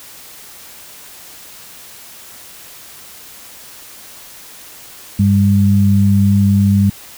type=tone pair together; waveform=sine; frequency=99.65 / 199 Hz; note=G2 / G3; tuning=+29 / +26 cents; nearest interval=octave; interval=1197 cents; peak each=-11 dBFS; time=5.19-6.9 s; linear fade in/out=5 ms; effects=white hiss -37 dBFS RMS until 7.17 s